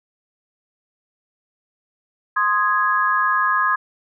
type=chord; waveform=sine; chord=Ab major; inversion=first; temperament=equal; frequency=1046.5 / 1244.5 / 1661.2 Hz; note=C6 / Eb6 / Ab6; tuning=0 / 0 / 0 cents; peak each=-20 dBFS; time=2.36-3.76 s; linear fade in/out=10 ms; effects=none